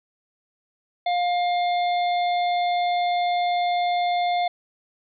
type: harmonic tone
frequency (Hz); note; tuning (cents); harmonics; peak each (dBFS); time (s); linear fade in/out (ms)
707; F5; +21; 1 / 3 / 5 / 6; -20 / -32 / -34 / -41; 1.06-4.48; 5
effects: none